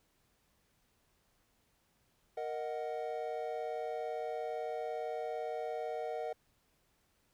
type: chord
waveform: triangle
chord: D# minor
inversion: second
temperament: equal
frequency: 466.2 / 622.3 / 740 Hz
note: A#4 / D#5 / F#5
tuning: 0 / 0 / 0 cents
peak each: -38 / -39 / -39 dBFS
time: 2.37-6.33 s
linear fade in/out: 5 ms
effects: pink hiss -74 dBFS RMS until 7.33 s